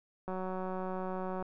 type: click train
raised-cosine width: 1 ms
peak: -25 dBFS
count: 214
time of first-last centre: 0.28-1.425 s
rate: 186 Hz
effects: none